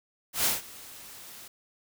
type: noise with ADSR envelope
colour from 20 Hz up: white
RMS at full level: -24 dBFS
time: 0.33-1.48 s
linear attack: 120 ms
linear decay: 160 ms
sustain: -22 dB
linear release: 6 ms
effects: none